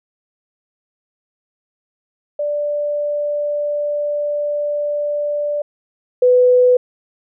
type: tone pair in turn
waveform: sine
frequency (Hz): 587.3 / 498.2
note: D5 / B4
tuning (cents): 0 / +15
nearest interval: minor third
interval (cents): 285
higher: first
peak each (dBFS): -17 / -8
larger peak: second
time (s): 2.39-5.62 / 6.22-6.77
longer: first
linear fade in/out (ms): 5
effects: none